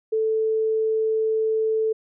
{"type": "tone", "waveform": "sine", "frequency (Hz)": 440, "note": "A4", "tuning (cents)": 0, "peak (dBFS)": -19, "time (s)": [0.12, 1.93], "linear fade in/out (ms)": 10, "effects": []}